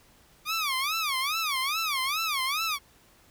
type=tone with vibrato; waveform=15% pulse; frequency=1174.7 Hz; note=D6; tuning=in tune; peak=-20 dBFS; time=0.45-2.79 s; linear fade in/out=50 ms; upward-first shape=sine; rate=2.4 Hz; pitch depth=220 cents each way; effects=pink hiss -59 dBFS RMS until 3.3 s